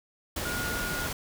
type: tone in noise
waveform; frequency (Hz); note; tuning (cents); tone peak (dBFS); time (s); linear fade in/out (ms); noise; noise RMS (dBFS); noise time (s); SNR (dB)
sine; 1432; F6; +43; -33; 0.45-1.07; 5; pink; -33; 0.36-1.13; -3
effects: none